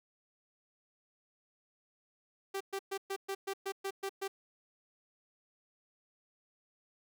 sawtooth tone bursts, 390.4 Hz, G4, 7 cents flat, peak -31 dBFS, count 10, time 2.54-4.28 s, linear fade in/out 10 ms, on 66 ms, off 120 ms, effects none

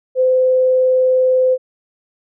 sine tone with vibrato, 513 Hz, C5, 34 cents flat, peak -10 dBFS, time 0.15-1.58 s, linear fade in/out 50 ms, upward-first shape sine, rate 20 Hz, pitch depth 10 cents each way, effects none

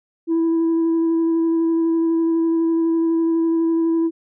sine tone with vibrato, 329.6 Hz, E4, in tune, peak -13 dBFS, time 0.27-4.11 s, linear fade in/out 50 ms, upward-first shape square, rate 12 Hz, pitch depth 9 cents each way, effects tanh soft clip ceiling -14 dBFS

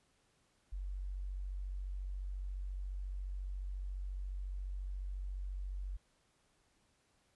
sine tone, 47.14 Hz, F#1, 33 cents sharp, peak -38 dBFS, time 0.72-5.97 s, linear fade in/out 10 ms, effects pink hiss -74 dBFS RMS until 7.35 s + resampled to 24000 Hz

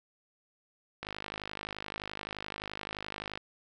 click train, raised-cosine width 0.3 ms, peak -21 dBFS, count 122, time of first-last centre 1.03-3.375 s, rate 51.6 Hz, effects none

